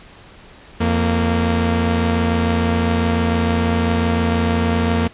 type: tone pair together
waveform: sawtooth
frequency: 85.89 / 230.7 Hz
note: F2 / A#3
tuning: -28 / -18 cents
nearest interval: octave + perfect fourth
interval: 1710 cents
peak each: -14 dBFS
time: 0.8-5.08 s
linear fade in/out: 10 ms
effects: pink hiss -43 dBFS RMS until 5.13 s + resampled to 8000 Hz